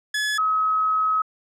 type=tone pair in turn; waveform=sawtooth / sine; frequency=1705 / 1277.3 Hz; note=G#6 / D#6; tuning=+45 / +45 cents; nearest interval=perfect fourth; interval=500 cents; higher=first; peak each=-18 dBFS; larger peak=neither; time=0.14-0.38 / 0.38-1.22 s; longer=second; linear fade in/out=5 ms; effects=low-pass 9000 Hz 12 dB/octave